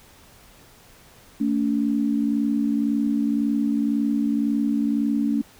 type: tone pair together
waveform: sine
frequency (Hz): 222.9 / 284.8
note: A3 / C#4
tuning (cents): +23 / +47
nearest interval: major third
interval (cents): 424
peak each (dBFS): -22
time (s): 1.4-5.42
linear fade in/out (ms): 10
effects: pink hiss -51 dBFS RMS until 5.59 s